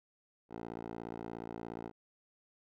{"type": "tone with band-pass filter", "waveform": "10% pulse", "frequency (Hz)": 57, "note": "A#1", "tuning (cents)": -38, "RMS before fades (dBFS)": -44, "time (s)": [0.49, 1.92], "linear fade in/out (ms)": 50, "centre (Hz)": 520, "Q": 1.3, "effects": []}